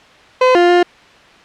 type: tone with pitch steps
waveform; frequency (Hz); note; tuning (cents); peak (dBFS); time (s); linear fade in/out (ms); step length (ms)
30% pulse; 510 / 350.2 / 352.8; C5 / F4 / F4; -44 / +5 / +18; -5; 0.41-0.83; 5; 140
effects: white hiss -43 dBFS RMS until 1.44 s + low-pass 3000 Hz 12 dB/octave